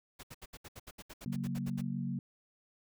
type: noise bursts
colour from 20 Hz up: pink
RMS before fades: -48 dBFS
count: 15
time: 0.19-1.815 s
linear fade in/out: 10 ms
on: 43 ms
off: 70 ms
type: chord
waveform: sine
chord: F# major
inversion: second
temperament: equal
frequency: 138.59 / 185 / 233.1 Hz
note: C#3 / F#3 / A#3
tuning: 0 / 0 / 0 cents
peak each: -38 dBFS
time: 1.26-2.19 s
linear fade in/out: 2 ms
effects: none